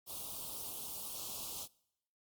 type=band-stop noise; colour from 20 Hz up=white; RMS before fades=-43 dBFS; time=0.06-1.68 s; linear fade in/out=50 ms; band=1200 to 2800 Hz; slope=48 dB/octave; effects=noise-tail reverb RT60 0.8 s tail -24 dB re dry + Opus 32 kbps